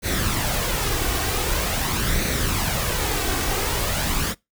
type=noise with flanger; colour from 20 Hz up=pink; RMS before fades=-23 dBFS; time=0.02-4.35 s; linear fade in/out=50 ms; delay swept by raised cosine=0.48 to 2.68 ms; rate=0.45 Hz; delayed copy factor=+0.5; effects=noise-tail reverb RT60 0.2 s tail -24 dB re dry